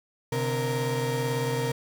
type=tone cluster; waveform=35% pulse; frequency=128.7 / 146.8 / 466.1 Hz; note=C3 / D3 / A#4; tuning=-28 / 0 / 0 cents; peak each=-27 / -34 / -27 dBFS; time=0.32-1.72 s; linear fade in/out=5 ms; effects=10-bit